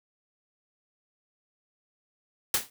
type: noise with exponential decay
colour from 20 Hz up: white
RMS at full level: -20 dBFS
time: 2.54-2.7 s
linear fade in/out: 2 ms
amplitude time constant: 33 ms
effects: none